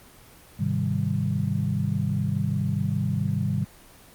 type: chord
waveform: sine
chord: Ab major seventh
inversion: none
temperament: equal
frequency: 103.83 / 130.81 / 155.56 / 196 Hz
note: Ab2 / C3 / Eb3 / G3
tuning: 0 / 0 / 0 / 0 cents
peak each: -28 dBFS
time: 0.59-3.65 s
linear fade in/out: 10 ms
effects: pink hiss -50 dBFS RMS until 4.14 s + Opus 24 kbps